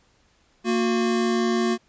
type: tone pair together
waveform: square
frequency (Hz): 230.5 / 362.3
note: A#3 / F#4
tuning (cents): -19 / -36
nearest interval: minor sixth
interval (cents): 783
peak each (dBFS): -23 / -24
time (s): 0.64-1.78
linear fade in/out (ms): 50
effects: pink hiss -62 dBFS RMS until 1.88 s + resampled to 16000 Hz